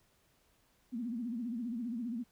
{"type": "tone with vibrato", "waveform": "sine", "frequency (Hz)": 236, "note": "A#3", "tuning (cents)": 22, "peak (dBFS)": -35, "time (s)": [0.92, 2.24], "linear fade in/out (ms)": 20, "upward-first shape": "sine", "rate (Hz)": 15, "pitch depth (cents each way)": 130, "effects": ["pink hiss -71 dBFS RMS until 2.31 s"]}